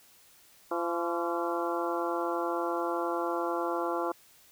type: harmonic tone with a mistuned harmonic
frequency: 171.3 Hz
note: F3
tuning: 33 cents flat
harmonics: 2 / 3 / 4 / 5 / 6 / 7 / 8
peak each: -33 / -35 / -36 / -37 / -38 / -38 / -39 dBFS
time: 0.71-4.12 s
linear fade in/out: 5 ms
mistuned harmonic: 7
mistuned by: -76 cents
effects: white hiss -59 dBFS RMS until 4.51 s